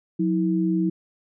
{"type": "tone pair together", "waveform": "sine", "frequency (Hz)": [181.45, 323.3], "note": ["F#3", "E4"], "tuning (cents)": [-34, -34], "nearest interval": "minor seventh", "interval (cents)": 1000, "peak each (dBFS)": -22, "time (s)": [0.19, 0.9], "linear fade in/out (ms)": 10, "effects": []}